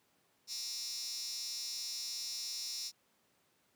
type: tone with high-pass filter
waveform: 15% pulse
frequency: 237.2 Hz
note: A#3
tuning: 30 cents sharp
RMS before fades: -41 dBFS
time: 0.47-2.92 s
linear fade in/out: 50 ms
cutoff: 5100 Hz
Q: 6.5
effects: pink hiss -73 dBFS RMS until 3.75 s + high-pass 150 Hz 12 dB/octave